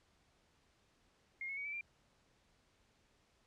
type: tone with pitch steps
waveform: sine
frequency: 2131 / 2190 / 2250 / 2312 / 2375 Hz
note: C7 / C#7 / C#7 / D7 / D7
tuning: +31 / -22 / +25 / -28 / +19 cents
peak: -40 dBFS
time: 1.41-1.81 s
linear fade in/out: 2 ms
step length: 80 ms
effects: pink hiss -73 dBFS RMS until 3.46 s + low-pass 7000 Hz 12 dB/octave